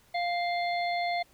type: harmonic tone with a mistuned harmonic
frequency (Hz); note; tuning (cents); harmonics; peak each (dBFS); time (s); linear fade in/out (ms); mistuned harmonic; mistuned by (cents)
698.5; F5; 0; 1 / 3 / 5 / 6; -28 / -34 / -43 / -41; 0.14-1.23; 10; 6; +24
effects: pink hiss -62 dBFS RMS until 1.33 s